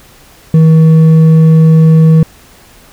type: tone with hard clipping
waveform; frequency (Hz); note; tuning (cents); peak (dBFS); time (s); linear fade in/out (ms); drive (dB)
sine; 159.9; D#3; +48; -3; 0.54-2.23; 2; 4
effects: pink hiss -40 dBFS RMS until 2.92 s